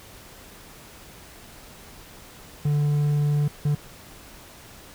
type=tone bursts at uneven times; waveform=triangle; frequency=146.83 Hz; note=D3; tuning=in tune; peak=-17 dBFS; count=2; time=2.65-3.48 / 3.65-3.75 s; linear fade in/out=5 ms; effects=pink hiss -46 dBFS RMS until 4.94 s